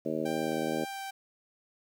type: harmonic tone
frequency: 78.9 Hz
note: D#2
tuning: 25 cents sharp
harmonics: 2 / 3 / 4 / 5 / 6 / 7 / 8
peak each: -42 / -36 / -35 / -37 / -38 / -36 / -40 dBFS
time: 0.05-0.85 s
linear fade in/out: 10 ms
type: tone with vibrato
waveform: sawtooth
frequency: 784 Hz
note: G5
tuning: in tune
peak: -33 dBFS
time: 0.25-1.11 s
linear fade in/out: 10 ms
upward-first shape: sine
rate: 2.1 Hz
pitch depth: 9 cents each way
type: click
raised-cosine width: 0.3 ms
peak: -39 dBFS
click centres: 0.522 s
effects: 10-bit